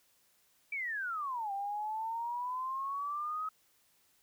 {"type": "exponential two-way sweep", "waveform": "sine", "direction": "down then up", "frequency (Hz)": [2349, 784, 1280], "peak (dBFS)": -34, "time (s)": [0.72, 3.49], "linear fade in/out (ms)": 5, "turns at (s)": 1.52, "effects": ["white hiss -70 dBFS RMS until 4.22 s"]}